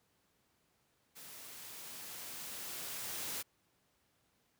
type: noise with level ramp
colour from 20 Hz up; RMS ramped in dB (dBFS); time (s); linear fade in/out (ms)
white; -52 to -40; 1.15-3.43; 20
effects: pink hiss -75 dBFS RMS until 4.59 s + high-pass 80 Hz 12 dB/octave